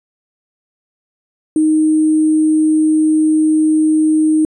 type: tone with sample-and-hold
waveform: sine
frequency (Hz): 311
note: D#4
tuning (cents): -1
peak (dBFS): -9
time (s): 1.56-4.45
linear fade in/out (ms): 2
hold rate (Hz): 8820
effects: resampled to 32000 Hz